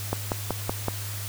click train, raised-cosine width 1 ms, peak -11 dBFS, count 5, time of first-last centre 0.13-0.883 s, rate 5.31 Hz, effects added 102 Hz sine -33 dBFS peak until 1.28 s + white hiss -37 dBFS RMS until 1.28 s

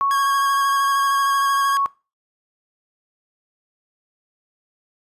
sine tone, 1108.7 Hz, C#6, in tune, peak -16 dBFS, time 0.01-1.86 s, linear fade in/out 0 ms
sawtooth tone with vibrato, 1631 Hz, G#6, 32 cents flat, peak -21 dBFS, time 0.11-1.77 s, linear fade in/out 0 ms, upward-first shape square, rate 13 Hz, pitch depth 20 cents each way
effects noise-tail reverb RT60 0.3 s tail -21 dB re dry + resampled to 32000 Hz

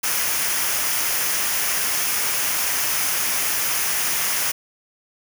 white noise with comb filter, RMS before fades -22 dBFS, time 0.03-4.52 s, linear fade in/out 10 ms, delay 0.25 ms, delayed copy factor -0.5, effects none

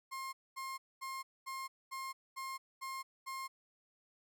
35% pulse tone bursts, 1065 Hz, C6, 30 cents sharp, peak -39 dBFS, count 8, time 0.11-3.48 s, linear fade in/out 20 ms, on 220 ms, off 230 ms, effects none

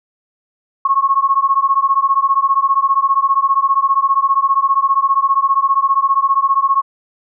sine beating tone pair, 1086 / 1101 Hz, C#6 / C#6, -36 / -12 cents, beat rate 15 Hz, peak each -14 dBFS, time 0.85-6.82 s, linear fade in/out 5 ms, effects none

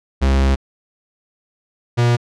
45% pulse tone pair in turn, 67.3 / 119.91 Hz, C2 / A#2, +49 / +49 cents, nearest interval minor seventh, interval 1000 cents, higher second, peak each -12 dBFS, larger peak neither, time 0.21-0.56 / 1.97-2.17 s, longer first, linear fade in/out 20 ms, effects low-pass 6000 Hz 12 dB/octave

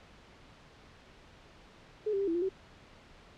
sine tone with pitch steps, 426 / 393.2 / 396.2 / 332.5 / 347.3 / 381.2 Hz, G#4 / G4 / G4 / E4 / F4 / G4, +44 / +5 / +18 / +15 / -10 / -48 cents, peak -28 dBFS, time 2.06-2.492 s, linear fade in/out 10 ms, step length 72 ms, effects pink hiss -56 dBFS RMS until 3.37 s + low-pass 4000 Hz 12 dB/octave

